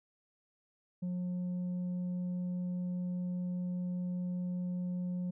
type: tone with tanh clipping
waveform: sine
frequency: 179.5 Hz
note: F3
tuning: 48 cents sharp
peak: -34 dBFS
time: 1.02-5.31 s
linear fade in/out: 10 ms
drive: 3 dB
effects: none